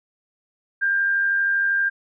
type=tone with amplitude modulation; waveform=sine; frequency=1595 Hz; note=G6; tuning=30 cents sharp; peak=-16 dBFS; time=0.81-1.9 s; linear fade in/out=20 ms; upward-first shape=sine; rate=92.7 Hz; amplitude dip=35%; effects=none